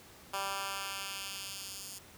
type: tone with high-pass filter sweep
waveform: 10% pulse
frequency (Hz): 196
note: G3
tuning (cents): 0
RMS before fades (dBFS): -40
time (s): 0.33-1.99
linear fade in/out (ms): 10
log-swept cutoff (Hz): 860 to 6400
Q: 0.9
effects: pink hiss -55 dBFS RMS until 2.17 s + high-pass 60 Hz 12 dB/octave